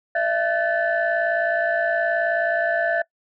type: tone cluster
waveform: sine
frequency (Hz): 614 / 673 / 1513 / 1747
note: D#5 / E5 / F#6 / A6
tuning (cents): -23 / +36 / +38 / -13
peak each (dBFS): -27 / -21 / -27 / -24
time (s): 0.15-3.02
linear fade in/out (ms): 5
effects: noise-tail reverb RT60 0.1 s tail -22 dB re dry + tanh soft clip ceiling -10 dBFS